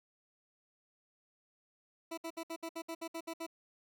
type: tone bursts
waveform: 20% pulse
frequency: 329.6 Hz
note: E4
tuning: in tune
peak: -34 dBFS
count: 11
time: 2.11-3.466 s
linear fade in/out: 10 ms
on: 66 ms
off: 63 ms
effects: none